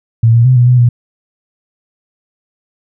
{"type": "tone with pitch steps", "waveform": "sine", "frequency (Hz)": [114.4, 117.2, 128.5, 122, 124.9, 120.6], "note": ["A#2", "A#2", "C3", "B2", "B2", "B2"], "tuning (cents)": [-32, 10, -31, -21, 20, -41], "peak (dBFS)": -4, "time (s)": [0.23, 0.89], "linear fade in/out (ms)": 5, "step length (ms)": 110, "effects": []}